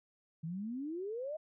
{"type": "exponential sweep", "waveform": "sine", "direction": "up", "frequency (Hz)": [154.5, 640], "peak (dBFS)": -37, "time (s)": [0.43, 1.37], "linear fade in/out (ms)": 10, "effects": []}